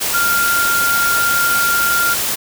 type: tone in noise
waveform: sine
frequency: 1395 Hz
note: F6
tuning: 2 cents flat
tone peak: -14 dBFS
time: 0.13-2.15 s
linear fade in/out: 20 ms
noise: white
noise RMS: -19 dBFS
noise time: 0-2.36 s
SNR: +2 dB
effects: none